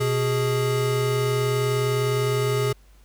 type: tone pair together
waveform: square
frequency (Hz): 125.23 / 415.3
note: B2 / G#4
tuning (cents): +24 / 0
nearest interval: octave + major sixth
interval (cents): 2076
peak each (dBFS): -24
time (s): 0-2.73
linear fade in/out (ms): 10
effects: added 50 Hz sine -50 dBFS peak until 3.04 s + pink hiss -60 dBFS RMS until 3.04 s